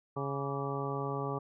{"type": "harmonic tone with a mistuned harmonic", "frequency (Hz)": 138.59, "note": "C#3", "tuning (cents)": 0, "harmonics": [1, 2, 3, 4, 5, 6, 7, 8], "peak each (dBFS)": [-37, -42, -38, -43, -45, -43, -45, -40], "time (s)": [0.16, 1.39], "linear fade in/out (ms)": 10, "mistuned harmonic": 8, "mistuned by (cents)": 71, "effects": []}